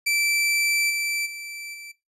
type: tone with level steps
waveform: sawtooth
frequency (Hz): 2331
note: D7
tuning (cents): -14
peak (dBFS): -17 / -21 / -31 / -35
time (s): 0.06-1.92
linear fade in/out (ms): 10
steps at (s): 0.89 / 1.25 / 1.73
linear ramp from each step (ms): 20
effects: noise-tail reverb RT60 0.2 s tail -18 dB re dry + resampled to 32000 Hz